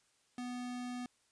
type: tone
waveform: square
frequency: 246.9 Hz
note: B3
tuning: in tune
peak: -40 dBFS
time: 0.38-1.06 s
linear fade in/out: 2 ms
effects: white hiss -73 dBFS RMS until 1.31 s + resampled to 22050 Hz